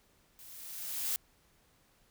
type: noise with level ramp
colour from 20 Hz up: blue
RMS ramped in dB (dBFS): -53 to -32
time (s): 0.39-1.16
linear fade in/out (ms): 0
effects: pink hiss -68 dBFS RMS until 2.1 s